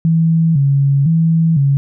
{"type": "tone with vibrato", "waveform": "sine", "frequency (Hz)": 150.9, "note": "D3", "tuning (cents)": 47, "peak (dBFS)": -9, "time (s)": [0.05, 1.77], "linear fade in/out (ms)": 0, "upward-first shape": "square", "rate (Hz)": 0.99, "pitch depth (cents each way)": 140, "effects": []}